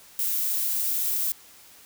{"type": "noise", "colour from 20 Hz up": "violet", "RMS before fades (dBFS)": -26, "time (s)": [0.19, 1.32], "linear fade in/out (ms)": 0, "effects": ["white hiss -51 dBFS RMS until 1.85 s"]}